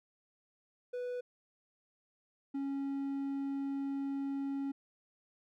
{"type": "tone pair in turn", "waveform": "triangle", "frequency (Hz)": [493.6, 276], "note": ["B4", "C#4"], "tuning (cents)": [-1, -7], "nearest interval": "minor seventh", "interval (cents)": 1006, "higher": "first", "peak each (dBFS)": [-34, -32], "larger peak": "second", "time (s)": [[0.93, 1.21], [2.54, 4.72]], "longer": "second", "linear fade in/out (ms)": 10, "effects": []}